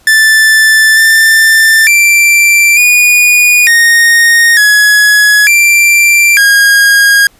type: tone with pitch steps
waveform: 45% pulse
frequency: 1760 / 1781 / 2351 / 2453 / 1855 / 1684 / 2358 / 1632 Hz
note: A6 / A6 / D7 / D#7 / A#6 / G#6 / D7 / G#6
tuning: 0 / +21 / +1 / -25 / -9 / +24 / +6 / -31 cents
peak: -3 dBFS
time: 0.07-7.27 s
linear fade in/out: 2 ms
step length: 900 ms
effects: pink hiss -46 dBFS RMS until 7.39 s + resampled to 32000 Hz